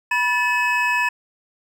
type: tone cluster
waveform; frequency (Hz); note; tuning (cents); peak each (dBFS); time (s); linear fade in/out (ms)
triangle; 978 / 1742 / 2565; B5 / A6 / E7; -17 / -18 / -48; -20; 0.11-1.09; 5
effects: none